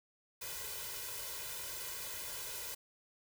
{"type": "noise with comb filter", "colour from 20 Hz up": "white", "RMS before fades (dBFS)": -43, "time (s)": [0.41, 2.75], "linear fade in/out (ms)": 10, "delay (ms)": 2, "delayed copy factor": 1, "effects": []}